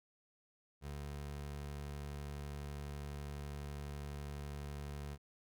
25% pulse tone, 72 Hz, D2, 34 cents flat, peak -39 dBFS, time 0.81-5.18 s, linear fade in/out 50 ms, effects none

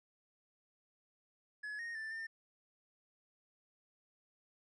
triangle tone with pitch steps, 1698 / 1858 / 1768 / 1804 Hz, G#6 / A#6 / A6 / A6, +38 / -6 / +8 / +43 cents, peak -39 dBFS, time 1.63-2.27 s, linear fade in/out 10 ms, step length 160 ms, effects resampled to 22050 Hz

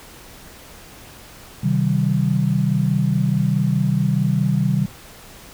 sine chord, C minor, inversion none, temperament equal with one note detuned, 130.81 / 155.56 / 192.19 Hz, C3 / Eb3 / G3, 0 / 0 / -34 cents, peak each -20 dBFS, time 1.63-4.86 s, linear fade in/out 10 ms, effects pink hiss -42 dBFS RMS until 5.53 s

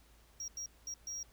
triangle tone bursts at uneven times, 5650 Hz, F8, 19 cents sharp, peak -38 dBFS, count 4, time 0.4-0.48 / 0.57-0.66 / 0.87-0.94 / 1.07-1.23 s, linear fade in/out 2 ms, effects added 55 Hz sine -63 dBFS peak until 1.32 s + pink hiss -66 dBFS RMS until 1.32 s

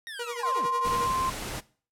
25% pulse linear sweep, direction down, 1888 to 130.81 Hz, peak -33 dBFS, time 0.07-0.66 s, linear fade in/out 0 ms
sawtooth tone with tremolo, 477 Hz, A#4, 40 cents sharp, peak -26 dBFS, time 0.19-1.08 s, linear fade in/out 5 ms, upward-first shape triangle, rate 11 Hz, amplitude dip 90%
sine tone, 1046.5 Hz, C6, in tune, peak -25 dBFS, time 0.43-1.3 s, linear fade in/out 5 ms
pink noise, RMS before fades -35 dBFS, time 0.84-1.61 s, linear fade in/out 20 ms
effects noise-tail reverb RT60 0.4 s tail -19 dB re dry + low-pass 12000 Hz 12 dB/octave

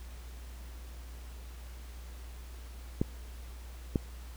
clicks, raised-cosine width 3 ms, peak -14 dBFS, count 2, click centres 3.015 / 3.958 s, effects added 60 Hz sine -43 dBFS peak until 4.36 s + pink hiss -55 dBFS RMS until 4.36 s

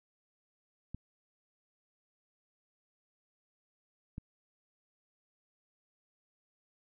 clicks, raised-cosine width 5 ms, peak -28 dBFS, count 2, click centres 0.946 / 4.181 s, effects none

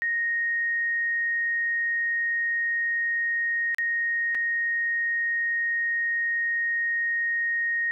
sine tone with dropouts, 1864.7 Hz, A#6, in tune, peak -23 dBFS, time 0.02-7.91 s, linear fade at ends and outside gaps 0 ms, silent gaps 3.746-3.784 / 4.347-4.351 s, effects none

